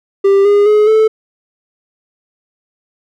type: tone with pitch steps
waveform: triangle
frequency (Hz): 394.7 / 408.4 / 422.5 / 437.2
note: G4 / G#4 / G#4 / A4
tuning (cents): +12 / -29 / +30 / -11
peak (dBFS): -4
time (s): 0.24-1.08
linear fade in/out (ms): 10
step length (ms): 210
effects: none